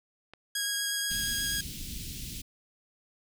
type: click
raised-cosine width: 0.3 ms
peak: -30 dBFS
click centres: 0.336 s
type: tone with vibrato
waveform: 10% pulse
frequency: 1643 Hz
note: G#6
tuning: 19 cents flat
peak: -20 dBFS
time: 0.55-1.61 s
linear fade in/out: 5 ms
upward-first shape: triangle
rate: 8.3 Hz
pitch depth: 11 cents each way
type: band-stop noise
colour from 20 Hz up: pink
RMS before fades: -39 dBFS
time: 1.1-2.42 s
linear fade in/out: 10 ms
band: 270 to 2900 Hz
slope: 24 dB/octave
effects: none